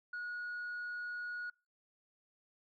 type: tone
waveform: sine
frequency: 1452 Hz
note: F#6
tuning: 33 cents flat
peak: -37 dBFS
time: 0.13-1.5 s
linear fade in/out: 5 ms
effects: noise-tail reverb RT60 0.3 s tail -26 dB re dry + tanh soft clip ceiling -37 dBFS